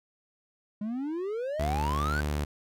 triangle exponential sweep, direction up, 202.8 to 1558 Hz, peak -28 dBFS, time 0.81-2.21 s, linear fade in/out 5 ms
sawtooth tone with vibrato, 73.9 Hz, D2, 11 cents sharp, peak -24 dBFS, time 1.59-2.45 s, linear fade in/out 10 ms, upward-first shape sine, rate 2 Hz, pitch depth 10 cents each way
effects none

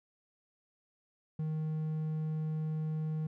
triangle tone, 156.2 Hz, D#3, 7 cents sharp, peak -30 dBFS, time 1.39-3.27 s, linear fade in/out 5 ms, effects none

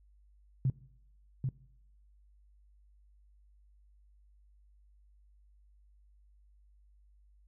sine tone with echo, 131.4 Hz, C3, 8 cents sharp, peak -25 dBFS, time 0.65-0.7 s, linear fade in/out 2 ms, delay 790 ms, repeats 1, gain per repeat -4 dB, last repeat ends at 1.49 s, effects noise-tail reverb RT60 0.8 s tail -21 dB re dry + added 50 Hz sine -60 dBFS peak until 7.47 s

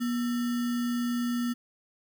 sine tone with sample-and-hold, 240.7 Hz, B3, 44 cents flat, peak -26 dBFS, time 0-1.54 s, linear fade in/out 20 ms, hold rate 1575 Hz, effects none

